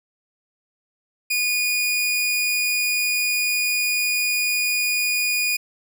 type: tone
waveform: sawtooth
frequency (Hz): 2454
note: D#7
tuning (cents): -25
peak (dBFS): -16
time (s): 1.3-5.57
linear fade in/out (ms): 10
effects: none